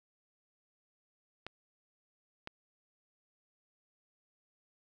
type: clicks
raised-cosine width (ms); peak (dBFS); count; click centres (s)
0.3; -25; 2; 1.466 / 2.474
effects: none